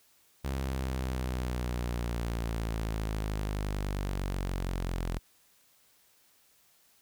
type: linear sweep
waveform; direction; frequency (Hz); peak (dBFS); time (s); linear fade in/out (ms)
sawtooth; down; 67.5 to 42.57; -27; 0.44-5.19; 10
effects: white hiss -65 dBFS RMS until 7.01 s